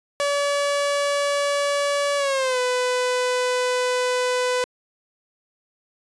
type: tone with pitch glide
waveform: sawtooth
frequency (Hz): 571 to 500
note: D5 to B4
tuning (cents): -49 to +21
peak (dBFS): -16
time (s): 0.2-4.64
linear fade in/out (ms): 0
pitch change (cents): -230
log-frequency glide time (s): 2.17-2.59
effects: resampled to 22050 Hz